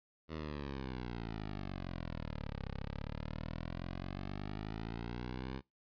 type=exponential two-way sweep; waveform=10% pulse; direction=down then up; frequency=80.9 to 33.28 to 66.7 Hz; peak=-32 dBFS; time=0.28-5.62 s; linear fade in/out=50 ms; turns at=2.67 s; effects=noise-tail reverb RT60 0.2 s tail -23 dB re dry + resampled to 11025 Hz